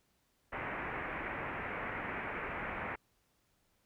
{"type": "low-pass noise", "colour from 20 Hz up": "white", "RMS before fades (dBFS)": -40, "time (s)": [0.52, 2.96], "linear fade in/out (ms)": 10, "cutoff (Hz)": 2300, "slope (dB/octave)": 48, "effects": ["pink hiss -75 dBFS RMS until 3.85 s"]}